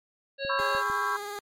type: harmonic tone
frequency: 550 Hz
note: C#5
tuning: 14 cents flat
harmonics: 1 / 3 / 5 / 7 / 8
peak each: -31 / -36 / -38 / -39 / -40 dBFS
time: 0.38-0.83 s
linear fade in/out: 50 ms
type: click train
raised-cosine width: 3 ms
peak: -30 dBFS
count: 4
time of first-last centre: 0.45-0.9 s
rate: 6.67 Hz
type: chord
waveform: sine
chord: C# half-diminished seventh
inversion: third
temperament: just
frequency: 997.9 / 1108.7 / 1330.5 / 1596.6 Hz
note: B5 / C#6 / E6 / G6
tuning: +18 / 0 / +16 / +31 cents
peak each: -32 / -30 / -33 / -31 dBFS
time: 0.49-1.17 s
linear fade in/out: 10 ms
type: tone with vibrato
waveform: 15% pulse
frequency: 409.9 Hz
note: G#4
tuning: 23 cents flat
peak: -28 dBFS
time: 0.59-1.39 s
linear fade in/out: 0 ms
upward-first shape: sine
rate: 19 Hz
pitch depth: 24 cents each way
effects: MP3 64 kbps